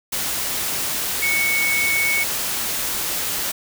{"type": "tone in noise", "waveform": "sine", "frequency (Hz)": 2217, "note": "C#7", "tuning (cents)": 0, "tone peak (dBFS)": -18, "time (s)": [1.22, 2.24], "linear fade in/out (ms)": 10, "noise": "white", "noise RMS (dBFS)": -24, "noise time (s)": [0.12, 3.52], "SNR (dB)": 3, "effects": []}